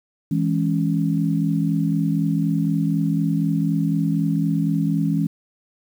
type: chord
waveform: sine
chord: C# minor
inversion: first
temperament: equal with one note detuned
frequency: 163.68 / 207.7 / 277.2 Hz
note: E3 / G#3 / C#4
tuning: -12 / 0 / 0 cents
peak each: -20 / -24 / -23 dBFS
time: 0.31-5.27 s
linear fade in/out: 5 ms
effects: 8-bit